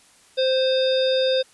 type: harmonic tone with a mistuned harmonic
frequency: 522 Hz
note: C5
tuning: 4 cents flat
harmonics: 1 / 3 / 5 / 7 / 9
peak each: -18 / -34 / -36 / -26 / -31 dBFS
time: 0.37-1.43 s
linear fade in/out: 20 ms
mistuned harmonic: 9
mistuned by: +60 cents
effects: white hiss -54 dBFS RMS until 1.53 s + resampled to 24000 Hz